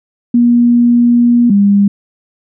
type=tone pair in turn; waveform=sine; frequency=239.3 / 201.2 Hz; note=A#3 / G3; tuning=+46 / +45 cents; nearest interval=minor third; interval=301 cents; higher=first; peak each=-5 dBFS; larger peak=neither; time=0.34-1.5 / 1.5-1.88 s; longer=first; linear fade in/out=5 ms; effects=none